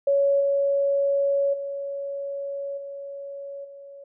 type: tone with level steps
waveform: sine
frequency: 559 Hz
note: C#5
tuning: 14 cents sharp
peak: -17 / -19 / -28 / -33 / -40 dBFS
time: 0.07-4.04 s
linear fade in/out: 5 ms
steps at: 0.4 / 1.53 / 2.77 / 3.64 s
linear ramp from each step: 10 ms
effects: none